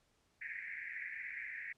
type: band-pass noise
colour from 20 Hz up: pink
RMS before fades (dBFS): -45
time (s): 0.41-1.73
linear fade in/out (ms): 10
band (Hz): 1700 to 2300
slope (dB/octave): 96
effects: pink hiss -75 dBFS RMS until 1.77 s + low-pass 9000 Hz 12 dB/octave